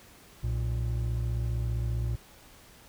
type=tone pair together; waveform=triangle; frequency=61.31 / 116.54 Hz; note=B1 / A#2; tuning=-12 / 0 cents; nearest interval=major seventh; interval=1112 cents; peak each=-28 dBFS; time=0.43-2.16 s; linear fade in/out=10 ms; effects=pink hiss -54 dBFS RMS until 2.88 s